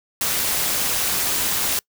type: noise with amplitude modulation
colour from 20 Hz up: white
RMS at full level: -19 dBFS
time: 0.21-1.79 s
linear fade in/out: 2 ms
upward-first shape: sine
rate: 220 Hz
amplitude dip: 60%
effects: noise-tail reverb RT60 0.1 s tail -26 dB re dry